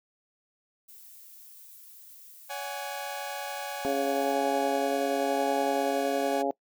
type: noise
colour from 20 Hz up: violet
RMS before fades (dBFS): -50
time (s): 0.88-4.34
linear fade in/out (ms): 10
type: chord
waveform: sawtooth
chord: C# suspended fourth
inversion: none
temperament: equal with one note detuned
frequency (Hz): 565 / 740 / 830.6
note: C#5 / F#5 / G#5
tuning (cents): +33 / 0 / 0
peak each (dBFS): -35 / -36 / -33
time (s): 2.49-6.43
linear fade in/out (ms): 20
type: harmonic tone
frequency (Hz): 138.59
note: C#3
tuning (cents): 0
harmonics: 2 / 3 / 4 / 5 / 6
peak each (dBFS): -32 / -32 / -30 / -31 / -34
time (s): 3.85-6.51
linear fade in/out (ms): 0
effects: noise-tail reverb RT60 0.1 s tail -23 dB re dry